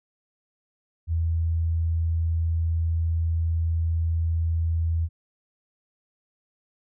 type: tone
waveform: sine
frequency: 82.41 Hz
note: E2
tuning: in tune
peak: -21 dBFS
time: 1.07-5.09 s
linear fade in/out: 50 ms
effects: none